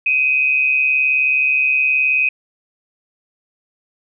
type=tone with amplitude modulation; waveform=sine; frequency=2513 Hz; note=D#7; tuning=17 cents sharp; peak=-10 dBFS; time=0.06-2.29 s; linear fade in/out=5 ms; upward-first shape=sine; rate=139 Hz; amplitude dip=60%; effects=none